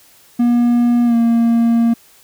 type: tone with pitch glide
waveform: triangle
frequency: 239.6 to 232.2 Hz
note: A#3 to A#3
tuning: +48 to -7 cents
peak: -8 dBFS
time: 0.39-1.94 s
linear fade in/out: 10 ms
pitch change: -55 cents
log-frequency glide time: 1.05-1.15 s
effects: white hiss -48 dBFS RMS until 2.23 s